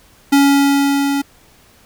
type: tone with level ramp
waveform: square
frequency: 280 Hz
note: C#4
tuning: 18 cents sharp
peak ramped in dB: -8 to -16 dBFS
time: 0.32-1.22 s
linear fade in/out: 10 ms
effects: pink hiss -49 dBFS RMS until 1.85 s